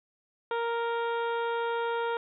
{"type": "harmonic tone with a mistuned harmonic", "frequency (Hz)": 466.2, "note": "A#4", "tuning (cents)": 0, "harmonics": [1, 2, 3, 4, 5, 6, 7, 8], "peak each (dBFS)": [-30, -32, -36, -46, -48, -51, -48, -51], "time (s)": [0.51, 2.17], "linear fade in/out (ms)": 2, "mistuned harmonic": 8, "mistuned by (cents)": -22, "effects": []}